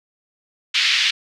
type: band-pass noise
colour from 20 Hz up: pink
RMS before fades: -18 dBFS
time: 0.74-1.11 s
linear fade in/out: 10 ms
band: 2100 to 4500 Hz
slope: 24 dB/octave
effects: none